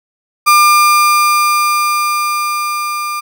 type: tone with level ramp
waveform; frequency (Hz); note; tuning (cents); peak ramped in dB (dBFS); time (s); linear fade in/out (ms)
35% pulse; 1200; D6; +37; -3 to -16; 0.46-3.21; 20
effects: none